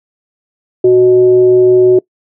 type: tone with frequency modulation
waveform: sine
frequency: 370.6 Hz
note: F#4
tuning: 3 cents sharp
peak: -3 dBFS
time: 0.84-1.99 s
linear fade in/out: 5 ms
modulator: 249 Hz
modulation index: 0.32
effects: noise-tail reverb RT60 0.1 s tail -23 dB re dry + high-pass 150 Hz 12 dB/octave